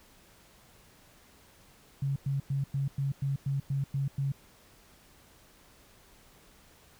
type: tone bursts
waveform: sine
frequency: 138.1 Hz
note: C#3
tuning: 6 cents flat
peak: -27 dBFS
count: 10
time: 2.02-4.32 s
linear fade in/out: 5 ms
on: 140 ms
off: 100 ms
effects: pink hiss -59 dBFS RMS until 6.99 s